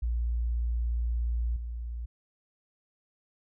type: tone with level steps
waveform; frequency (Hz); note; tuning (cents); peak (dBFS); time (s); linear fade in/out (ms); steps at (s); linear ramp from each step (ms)
sine; 58.5; A#1; +7; -26 / -33; 0.02-2.06; 10; 1.56; 5
effects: none